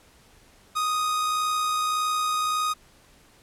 45% pulse tone with amplitude modulation, 1244.5 Hz, D#6, in tune, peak -22 dBFS, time 0.75-2.74 s, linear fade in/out 20 ms, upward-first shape sine, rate 61.7 Hz, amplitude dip 25%, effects pink hiss -56 dBFS RMS until 3.42 s + low-pass 12000 Hz 12 dB/octave

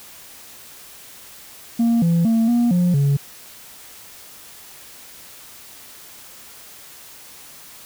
sine tone with pitch steps, 232.6 / 168.9 / 226.3 / 238.4 / 177.5 / 140.7 Hz, A#3 / E3 / A3 / A#3 / F3 / C#3, -4 / +42 / +49 / +39 / +28 / +26 cents, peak -11 dBFS, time 1.79-3.17 s, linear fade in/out 10 ms, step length 230 ms, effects tanh soft clip ceiling -13 dBFS + white hiss -42 dBFS RMS until 7.85 s

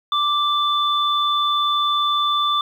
sine tone pair together, 1174.7 / 3520 Hz, D6 / A7, 0 / 0 cents, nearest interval octave + perfect fifth, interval 1900 cents, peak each -18 / -21 dBFS, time 0.12-2.61 s, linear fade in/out 2 ms, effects 8-bit

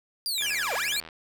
sawtooth linear two-way sweep, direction down then up, 4883 to 440 to 4497 Hz, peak -24 dBFS, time 0.26-1 s, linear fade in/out 0 ms, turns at 0.74 s
square tone with vibrato, 1987 Hz, B6, 10 cents sharp, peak -32 dBFS, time 0.38-1 s, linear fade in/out 0 ms, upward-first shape square, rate 12 Hz, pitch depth 300 cents each way
click train, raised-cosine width 0.3 ms, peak -26 dBFS, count 56, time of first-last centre 0.41-1.088 s, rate 81.1 Hz
effects none

